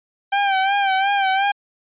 sawtooth tone with vibrato, 784 Hz, G5, in tune, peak -12 dBFS, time 0.32-1.52 s, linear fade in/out 10 ms, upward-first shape sine, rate 2.8 Hz, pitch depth 56 cents each way, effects resampled to 8000 Hz

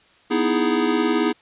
square chord, E major seventh, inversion second, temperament equal, 246.9 / 311.1 / 329.6 / 415.3 Hz, B3 / D#4 / E4 / G#4, 0 / 0 / 0 / 0 cents, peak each -24 dBFS, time 0.3-1.33 s, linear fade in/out 20 ms, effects white hiss -55 dBFS RMS until 1.41 s + resampled to 8000 Hz

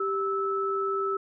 sine tone pair together, 392 / 1308.3 Hz, G4 / E6, 0 / -13 cents, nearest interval octave + major sixth, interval 2087 cents, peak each -28 dBFS, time 0-1.17 s, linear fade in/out 5 ms, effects none

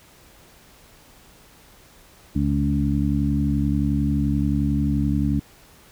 harmonic tone with a mistuned harmonic, 71.4 Hz, D2, 48 cents flat, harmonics 1 / 2 / 3 / 4, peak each -24 / -24 / -24 / -24 dBFS, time 2.35-5.4 s, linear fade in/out 10 ms, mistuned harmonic 1, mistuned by +34 cents, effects pink hiss -51 dBFS RMS until 5.91 s

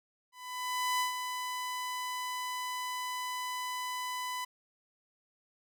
sawtooth tone with ADSR envelope, 1000 Hz, B5, 21 cents sharp, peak -24 dBFS, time 0.32-4.45 s, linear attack 680 ms, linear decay 120 ms, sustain -7 dB, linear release 9 ms, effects none

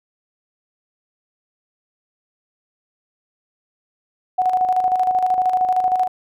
sine tone with tremolo, 739 Hz, F#5, 2 cents flat, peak -13 dBFS, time 4.38-6.08 s, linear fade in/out 10 ms, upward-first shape square, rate 13 Hz, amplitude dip 50%, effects none

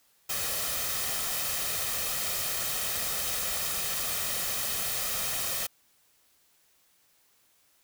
white noise with comb filter, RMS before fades -31 dBFS, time 0.29-5.67 s, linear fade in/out 10 ms, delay 1.6 ms, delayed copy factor +0.5, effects white hiss -66 dBFS RMS until 7.83 s

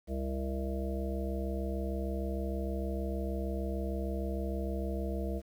harmonic tone, 66.5 Hz, C2, 29 cents sharp, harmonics 1 / 3 / 5 / 7 / 9 / 10, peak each -34 / -39 / -41 / -42 / -44 / -44 dBFS, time 0.07-5.42 s, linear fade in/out 50 ms, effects 10-bit

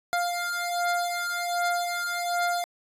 25% pulse beating tone pair, 700 / 701.3 Hz, F5 / F5, +4 / +7 cents, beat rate 1.3 Hz, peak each -25 dBFS, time 0.13-2.64 s, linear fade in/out 0 ms, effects resampled to 32000 Hz

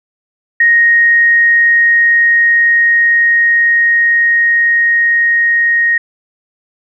sine tone with level ramp, 1869 Hz, A#6, 4 cents sharp, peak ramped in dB -5 to -8 dBFS, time 0.6-5.98 s, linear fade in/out 5 ms, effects none

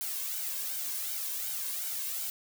blue noise with flanger, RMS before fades -35 dBFS, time 0.01-2.3 s, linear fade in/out 0 ms, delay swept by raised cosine 1.3 to 1.89 ms, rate 2.7 Hz, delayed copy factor +0.65, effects none

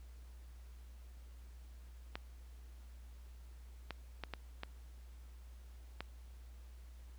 clicks, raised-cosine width 0.3 ms, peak -25 dBFS, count 6, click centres 2.155 / 3.907 / 4.237 / 4.337 / 4.634 / 6.006 s, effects added 60 Hz sine -51 dBFS peak until 7.18 s + pink hiss -68 dBFS RMS until 7.18 s

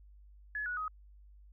sine tone with pitch steps, 1702 / 1464.7 / 1260.4 Hz, G#6 / F#6 / D#6, +42 / -18 / +22 cents, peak -34 dBFS, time 0.55-0.88 s, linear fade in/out 2 ms, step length 110 ms, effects added 50 Hz sine -54 dBFS peak until 1.52 s

